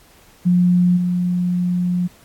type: tone with level steps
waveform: sine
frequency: 178.2 Hz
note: F3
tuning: 35 cents sharp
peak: -11 / -16 dBFS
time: 0.45-2.08 s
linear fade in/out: 20 ms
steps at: 0.96 s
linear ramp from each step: 20 ms
effects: pink hiss -50 dBFS RMS until 2.24 s + AAC 64 kbps